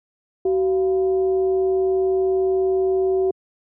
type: tone with frequency modulation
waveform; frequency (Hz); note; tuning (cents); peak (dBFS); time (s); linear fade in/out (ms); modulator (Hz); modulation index
sine; 378.5; F#4; +39; -16; 0.45-3.31; 5; 313; 0.41
effects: high-pass 150 Hz 12 dB/octave